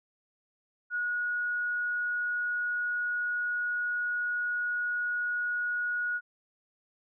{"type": "tone", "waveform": "sine", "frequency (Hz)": 1453, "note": "F#6", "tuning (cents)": -32, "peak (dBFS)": -28, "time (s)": [0.9, 6.21], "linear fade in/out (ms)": 50, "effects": []}